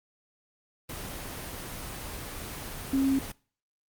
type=tone in noise; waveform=sine; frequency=270 Hz; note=C#4; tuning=45 cents flat; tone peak=-22 dBFS; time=2.93-3.19 s; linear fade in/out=5 ms; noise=pink; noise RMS=-38 dBFS; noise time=0.89-3.32 s; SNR=+13 dB; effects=noise-tail reverb RT60 0.4 s tail -22 dB re dry + Opus 24 kbps